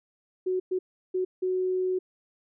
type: tone bursts at uneven times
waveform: sine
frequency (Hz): 370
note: F#4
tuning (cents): 0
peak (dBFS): -24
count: 4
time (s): 0.46-0.6 / 0.71-0.79 / 1.14-1.25 / 1.42-1.99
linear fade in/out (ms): 10
effects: none